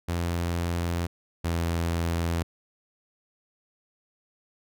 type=tone pair in turn; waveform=sawtooth; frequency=85.8 / 84.23 Hz; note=F2 / E2; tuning=-30 / +38 cents; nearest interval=unison; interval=32 cents; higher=first; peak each=-22 / -21 dBFS; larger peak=second; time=0.08-1.07 / 1.44-2.43 s; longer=neither; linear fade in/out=10 ms; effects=none